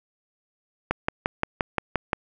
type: click train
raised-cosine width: 0.5 ms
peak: -7 dBFS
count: 8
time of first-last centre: 0.91-2.132 s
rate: 5.73 Hz
effects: none